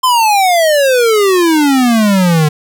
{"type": "exponential sweep", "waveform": "square", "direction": "down", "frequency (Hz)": [1046.5, 148.3], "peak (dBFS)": -8, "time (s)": [0.03, 2.49], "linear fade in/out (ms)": 10, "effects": []}